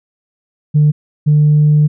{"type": "tone pair in turn", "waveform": "sine", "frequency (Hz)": [149.9, 149.9], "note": ["D3", "D3"], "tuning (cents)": [36, 36], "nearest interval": "unison", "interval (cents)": 0, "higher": "neither", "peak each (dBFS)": -5, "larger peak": "neither", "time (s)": [[0.74, 0.92], [1.26, 1.88]], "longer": "second", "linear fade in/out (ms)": 20, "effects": ["tanh soft clip ceiling -3 dBFS"]}